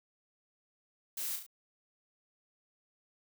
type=noise with echo; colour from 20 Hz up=blue; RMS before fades=-38 dBFS; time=1.17-1.36 s; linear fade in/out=5 ms; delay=35 ms; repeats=3; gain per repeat=-5 dB; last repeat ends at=1.465 s; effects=none

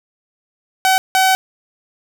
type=tone bursts at uneven times; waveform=sawtooth; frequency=758 Hz; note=F#5; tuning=42 cents sharp; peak=-7 dBFS; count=2; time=0.85-0.98 / 1.15-1.35 s; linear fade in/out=0 ms; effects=none

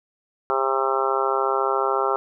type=harmonic tone; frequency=134 Hz; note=C3; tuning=42 cents sharp; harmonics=3 / 4 / 5 / 6 / 7 / 8 / 9 / 10; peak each=-25 / -28 / -30 / -27 / -29 / -29 / -29 / -26 dBFS; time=0.5-2.16 s; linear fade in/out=0 ms; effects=none

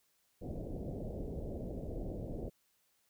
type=low-pass noise; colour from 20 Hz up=pink; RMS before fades=-41 dBFS; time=0.41-2.5 s; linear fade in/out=20 ms; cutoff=640 Hz; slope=48 dB/octave; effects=white hiss -75 dBFS RMS until 3.09 s

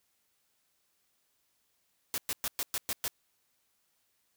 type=noise bursts; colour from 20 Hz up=white; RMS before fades=-33 dBFS; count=7; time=2.14-3.08 s; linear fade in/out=0 ms; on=40 ms; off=110 ms; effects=white hiss -75 dBFS RMS until 4.36 s

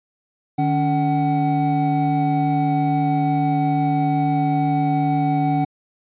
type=tone cluster; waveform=triangle; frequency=151.3 / 282.5 / 751 Hz; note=D#3 / C#4 / F#5; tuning=-48 / +33 / +26 cents; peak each=-19 dBFS; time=0.58-5.65 s; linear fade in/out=10 ms; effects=resampled to 8000 Hz

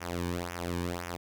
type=tone with flanger; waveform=sawtooth; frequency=87.31 Hz; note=F2; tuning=in tune; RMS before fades=-35 dBFS; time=0-1.17 s; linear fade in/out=20 ms; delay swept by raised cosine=0.23 to 1.53 ms; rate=1.9 Hz; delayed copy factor=-0.8; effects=none

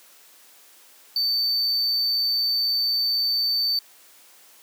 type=tone; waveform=triangle; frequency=4558 Hz; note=C#8; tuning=47 cents sharp; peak=-19 dBFS; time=1.16-3.79 s; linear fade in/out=2 ms; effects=white hiss -52 dBFS RMS until 4.62 s + high-pass 300 Hz 12 dB/octave

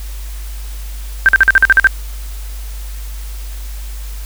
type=tone bursts; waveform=sine; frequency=1568 Hz; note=G6; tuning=in tune; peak=-3 dBFS; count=9; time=1.26-1.871 s; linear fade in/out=0 ms; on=27 ms; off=46 ms; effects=added 50 Hz sine -23 dBFS peak until 4.25 s + white hiss -37 dBFS RMS until 4.25 s

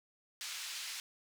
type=band-pass noise; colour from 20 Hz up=white; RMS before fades=-43 dBFS; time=0.41-1 s; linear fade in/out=0 ms; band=1900 to 5800 Hz; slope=12 dB/octave; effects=none

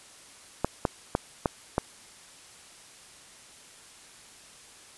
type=clicks; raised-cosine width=1 ms; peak=-9 dBFS; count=5; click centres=0.646 / 0.852 / 1.151 / 1.458 / 1.781 s; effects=white hiss -51 dBFS RMS until 4.97 s + resampled to 24000 Hz

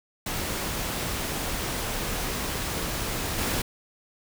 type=noise with level steps; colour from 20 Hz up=pink; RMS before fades=-30 / -27 dBFS; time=0.26-3.62 s; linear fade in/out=5 ms; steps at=3.38 s; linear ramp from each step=2 ms; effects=none

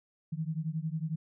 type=beating tone pair; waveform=sine; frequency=154.4 / 165.4 Hz; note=D#3 / E3; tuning=-13 / +6 cents; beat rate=11 Hz; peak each=-34 / -35 dBFS; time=0.32-1.16 s; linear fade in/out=10 ms; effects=none

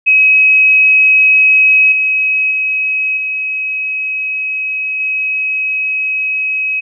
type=tone with level steps; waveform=sine; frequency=2549 Hz; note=D#7; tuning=41 cents sharp; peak=-5 / -10 / -12 / -15 / -13 dBFS; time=0.06-6.81 s; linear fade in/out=20 ms; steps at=1.92 / 2.51 / 3.17 / 5 s; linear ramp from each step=2 ms; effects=none

